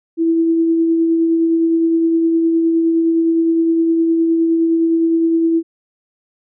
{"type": "tone with tremolo", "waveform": "sine", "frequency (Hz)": 329.6, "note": "E4", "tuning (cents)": 0, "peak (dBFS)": -10, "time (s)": [0.17, 5.63], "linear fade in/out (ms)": 50, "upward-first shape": "triangle", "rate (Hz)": 9.7, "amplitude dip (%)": 30, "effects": []}